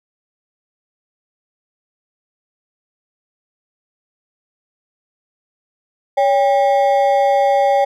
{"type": "ring-modulated tone", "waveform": "triangle", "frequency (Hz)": 681, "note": "F5", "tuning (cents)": -44, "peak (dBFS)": -6, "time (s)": [6.17, 7.85], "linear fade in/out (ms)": 10, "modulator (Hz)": 119, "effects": []}